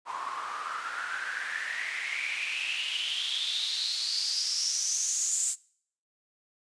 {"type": "noise with band-pass filter sweep", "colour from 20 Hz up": "white", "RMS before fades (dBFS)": -32, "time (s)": [0.05, 5.56], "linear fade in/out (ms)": 50, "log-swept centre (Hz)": [1000, 7700], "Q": 7.7, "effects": ["noise-tail reverb RT60 0.6 s tail -24 dB re dry", "resampled to 22050 Hz"]}